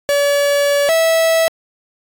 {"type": "tone pair in turn", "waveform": "45% pulse", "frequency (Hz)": [571, 652.7], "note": ["D5", "E5"], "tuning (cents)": [-49, -17], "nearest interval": "major second", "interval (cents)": 232, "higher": "second", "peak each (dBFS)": [-12, -11], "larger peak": "second", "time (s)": [[0.09, 0.89], [0.89, 1.48]], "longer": "first", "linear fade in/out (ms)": 0, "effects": ["AAC 64 kbps"]}